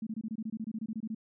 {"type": "tone bursts", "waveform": "sine", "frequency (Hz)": 220, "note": "A3", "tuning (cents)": 0, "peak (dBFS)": -33, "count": 16, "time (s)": [0.02, 1.148], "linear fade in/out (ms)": 5, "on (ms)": 48, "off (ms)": 24, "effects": []}